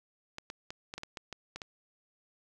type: clicks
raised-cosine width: 0.2 ms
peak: -23 dBFS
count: 10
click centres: 0.384 / 0.501 / 0.705 / 0.939 / 0.98 / 1.034 / 1.172 / 1.327 / 1.56 / 1.618 s
effects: none